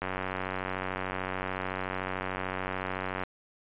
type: click train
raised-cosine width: 0.5 ms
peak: -17 dBFS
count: 302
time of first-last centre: 0.02-3.236 s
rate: 93.6 Hz
effects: resampled to 8000 Hz